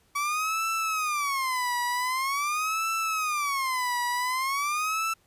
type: tone with vibrato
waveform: 30% pulse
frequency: 1135 Hz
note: C#6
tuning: 41 cents sharp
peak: -23 dBFS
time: 0.15-5.14 s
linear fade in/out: 10 ms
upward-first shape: sine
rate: 0.45 Hz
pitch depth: 270 cents each way
effects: pink hiss -65 dBFS RMS until 5.26 s + resampled to 32000 Hz